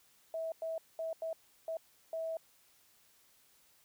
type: tone bursts at uneven times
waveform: sine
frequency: 650 Hz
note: E5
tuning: 24 cents flat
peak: -35 dBFS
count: 6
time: 0.34-0.52 / 0.62-0.78 / 0.99-1.13 / 1.22-1.33 / 1.68-1.77 / 2.13-2.37 s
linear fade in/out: 2 ms
effects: white hiss -67 dBFS RMS until 3.84 s